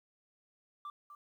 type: tone with echo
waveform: sine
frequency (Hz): 1174.7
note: D6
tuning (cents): 0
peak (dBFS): -38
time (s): 0.85-0.9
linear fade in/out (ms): 2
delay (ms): 250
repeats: 1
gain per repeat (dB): -11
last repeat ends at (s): 1.15
effects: tanh soft clip ceiling -40 dBFS + 12-bit